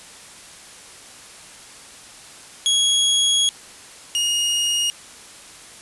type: tone pair in turn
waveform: sawtooth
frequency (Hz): 3322 / 2864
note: G#7 / F7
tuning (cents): 0 / +43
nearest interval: minor third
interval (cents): 257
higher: first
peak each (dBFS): -12 / -15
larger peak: first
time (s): 2.66-3.49 / 4.15-4.9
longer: first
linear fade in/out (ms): 0
effects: white hiss -42 dBFS RMS until 5.81 s + resampled to 24000 Hz